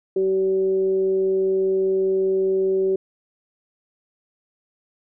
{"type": "tone with frequency modulation", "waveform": "sine", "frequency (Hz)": 381.5, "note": "G4", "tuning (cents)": -47, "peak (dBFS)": -17, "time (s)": [0.16, 2.96], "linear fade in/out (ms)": 5, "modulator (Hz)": 192, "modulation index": 0.28, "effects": []}